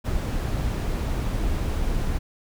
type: noise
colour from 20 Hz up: brown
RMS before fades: -25 dBFS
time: 0.04-2.19 s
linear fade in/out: 20 ms
effects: none